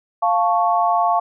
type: chord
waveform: sine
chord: F augmented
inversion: none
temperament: equal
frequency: 698.5 / 880 / 1108.7 Hz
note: F5 / A5 / C#6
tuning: 0 / 0 / 0 cents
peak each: -17 / -20 / -20 dBFS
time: 0.22-1.2 s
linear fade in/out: 10 ms
effects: none